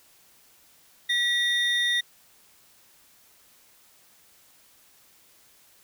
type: tone pair together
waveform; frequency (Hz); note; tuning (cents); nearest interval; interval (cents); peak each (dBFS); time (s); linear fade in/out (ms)
triangle; 1932 / 3647; B6 / A#7; -39 / -39; major seventh; 1100; -23; 1.09-2.01; 10
effects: white hiss -58 dBFS RMS until 5.83 s